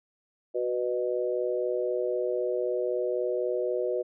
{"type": "chord", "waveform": "sine", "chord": "B major", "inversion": "second", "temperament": "equal with one note detuned", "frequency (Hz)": [370, 493.9, 614.4], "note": ["F#4", "B4", "D#5"], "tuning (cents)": [0, 0, -22], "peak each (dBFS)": [-30, -29, -32], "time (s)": [0.54, 4.03], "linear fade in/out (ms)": 20, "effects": []}